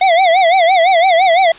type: tone with vibrato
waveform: square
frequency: 712 Hz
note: F5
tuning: 33 cents sharp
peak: -8 dBFS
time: 0.01-1.52 s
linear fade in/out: 5 ms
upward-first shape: sine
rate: 5.9 Hz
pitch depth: 150 cents each way
effects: white hiss -36 dBFS RMS until 1.58 s + resampled to 8000 Hz